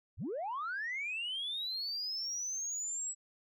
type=linear sweep; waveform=sine; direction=up; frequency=49.43 to 7830 Hz; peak=-34 dBFS; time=0.17-3.15 s; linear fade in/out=50 ms; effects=tanh soft clip ceiling -32 dBFS